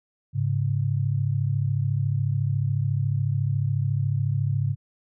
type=tone pair together; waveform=sine; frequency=104.57 / 138.59 Hz; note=G#2 / C#3; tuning=+12 / 0 cents; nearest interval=perfect fourth; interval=488 cents; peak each=-24 / -24 dBFS; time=0.33-4.76 s; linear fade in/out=50 ms; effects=none